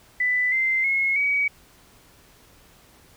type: tone with pitch steps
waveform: sine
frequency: 1992 / 2079 / 2170 / 2265 Hz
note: B6 / C7 / C#7 / C#7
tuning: +14 / -12 / -37 / +37 cents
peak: -19 dBFS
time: 0.2-1.48 s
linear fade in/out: 5 ms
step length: 320 ms
effects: pink hiss -54 dBFS RMS until 3.16 s